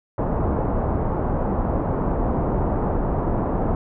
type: low-pass noise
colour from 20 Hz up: pink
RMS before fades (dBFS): -22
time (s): 0.18-3.75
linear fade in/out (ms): 2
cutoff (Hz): 990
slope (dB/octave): 24
effects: none